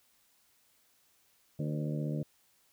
harmonic tone with a mistuned harmonic, 75.2 Hz, D2, 42 cents sharp, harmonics 2 / 3 / 4 / 5 / 6 / 7 / 8, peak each -33 / -39 / -41 / -47 / -48 / -46 / -47 dBFS, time 1.59-2.23 s, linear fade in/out 5 ms, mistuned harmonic 6, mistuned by +59 cents, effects white hiss -69 dBFS RMS until 2.72 s

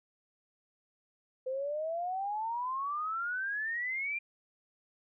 sine exponential sweep, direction up, 509 to 2403 Hz, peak -32 dBFS, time 1.46-4.19 s, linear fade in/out 10 ms, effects none

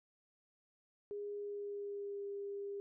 sine tone with pitch glide, 410 to 401.6 Hz, G#4 to G4, -22 to +42 cents, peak -40 dBFS, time 1.11-2.8 s, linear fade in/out 0 ms, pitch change -36 cents, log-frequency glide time 1.35-2.26 s, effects none

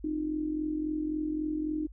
sine tone with amplitude modulation, 306.5 Hz, D#4, 26 cents flat, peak -26 dBFS, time 0.04-1.87 s, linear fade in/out 5 ms, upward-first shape sine, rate 43.7 Hz, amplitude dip 65%, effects added 50 Hz sine -45 dBFS peak until 1.92 s

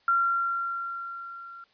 sine tone with level ramp, 1374 Hz, F6, 29 cents flat, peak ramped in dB -19 to -42 dBFS, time 0.08-1.64 s, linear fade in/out 2 ms, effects white hiss -64 dBFS RMS until 1.73 s + resampled to 11025 Hz

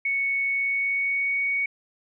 sine tone with pitch glide, 2217 to 2235 Hz, C#7 to C#7, 0 to +14 cents, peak -22 dBFS, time 0.05-1.66 s, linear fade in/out 5 ms, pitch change +14 cents, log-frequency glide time 0.49-1.42 s, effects none

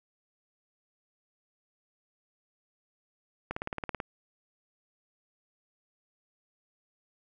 click train, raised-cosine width 0.5 ms, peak -18 dBFS, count 10, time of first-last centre 3.51-4.002 s, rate 18.3 Hz, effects none

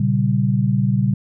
sine chord, G diminished, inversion first, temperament equal with one note detuned, 118.44 / 138.59 / 196 Hz, Bb2 / Db3 / G3, +28 / 0 / 0 cents, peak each -19 dBFS, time 0-1.14 s, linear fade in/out 5 ms, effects none

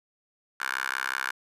10% pulse tone with high-pass filter, 65.41 Hz, C2, in tune, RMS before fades -31 dBFS, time 0.6-1.31 s, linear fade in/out 5 ms, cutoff 1400 Hz, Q 5.5, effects resampled to 32000 Hz

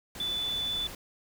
sine tone in noise, 3486 Hz, A7, 17 cents flat, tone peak -29 dBFS, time 0.2-0.87 s, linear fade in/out 2 ms, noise pink, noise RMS -43 dBFS, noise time 0.15-0.95 s, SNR +11 dB, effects none

